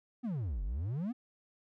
triangle exponential two-way sweep, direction down then up, 261.6 to 43.66 to 261.6 Hz, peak -31 dBFS, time 0.23-1.13 s, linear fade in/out 20 ms, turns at 0.63 s, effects none

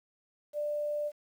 sine tone with quantisation, 592 Hz, D5, 14 cents sharp, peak -30 dBFS, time 0.53-1.12 s, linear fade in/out 50 ms, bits 10, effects none

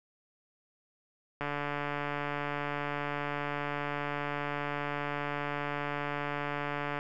click train, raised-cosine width 0.5 ms, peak -19 dBFS, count 810, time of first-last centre 1.41-6.989 s, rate 145 Hz, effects none

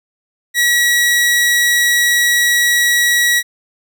sawtooth tone, 1923 Hz, B6, 47 cents flat, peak -7 dBFS, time 0.54-3.43 s, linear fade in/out 50 ms, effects none

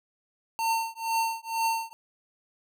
square tone with tremolo, 906 Hz, A#5, 50 cents flat, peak -23 dBFS, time 0.59-1.93 s, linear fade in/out 0 ms, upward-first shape triangle, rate 2.1 Hz, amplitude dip 100%, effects none

